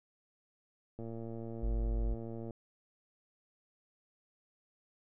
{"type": "click train", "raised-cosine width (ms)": 2, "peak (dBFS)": -31, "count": 174, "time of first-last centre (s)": [0.99, 2.508], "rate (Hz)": 114}
{"type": "tone", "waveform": "sine", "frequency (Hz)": 49, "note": "G1", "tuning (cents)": 0, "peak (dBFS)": -30, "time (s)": [1.62, 2.15], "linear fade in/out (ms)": 20}
{"effects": []}